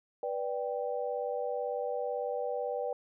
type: chord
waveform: sine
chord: G major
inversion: first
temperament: just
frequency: 490 / 588 / 784 Hz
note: B4 / D5 / G5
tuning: -14 / +2 / 0 cents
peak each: -34 / -36 / -38 dBFS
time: 0.23-2.93 s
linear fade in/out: 2 ms
effects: none